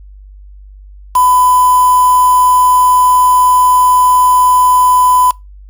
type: tone with quantisation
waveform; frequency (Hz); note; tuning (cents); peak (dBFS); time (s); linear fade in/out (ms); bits
sine; 1001; B5; +23; -6; 1.15-5.31; 5; 3
effects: noise-tail reverb RT60 0.2 s tail -23 dB re dry + added 49 Hz sine -32 dBFS peak until 5.69 s